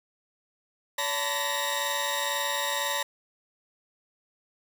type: tone cluster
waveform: sawtooth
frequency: 569 / 894 / 1006 / 1884 / 3746 Hz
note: C#5 / A5 / B5 / A#6 / A#7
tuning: +45 / +27 / +32 / +18 / +8 cents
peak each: -30 dBFS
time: 0.98-3.03 s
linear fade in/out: 5 ms
effects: none